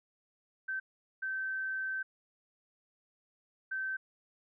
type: tone bursts at uneven times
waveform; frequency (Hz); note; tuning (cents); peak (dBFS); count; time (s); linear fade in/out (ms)
sine; 1546; G6; -24; -33; 3; 0.68-0.8 / 1.22-2.03 / 3.71-3.97; 10
effects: none